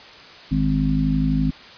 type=harmonic tone with a mistuned harmonic; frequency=51.9 Hz; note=G#1; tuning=in tune; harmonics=1 / 3 / 4 / 5; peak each=-24 / -21 / -26 / -21 dBFS; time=0.51-1.51 s; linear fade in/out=10 ms; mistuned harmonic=1; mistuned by=+22 cents; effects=white hiss -42 dBFS RMS until 1.77 s + resampled to 11025 Hz